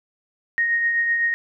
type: tone with tremolo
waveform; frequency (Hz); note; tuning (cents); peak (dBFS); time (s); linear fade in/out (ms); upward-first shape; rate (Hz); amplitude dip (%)
sine; 1864.7; A#6; 0; -16; 0.58-1.34; 0; triangle; 7.9; 40
effects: none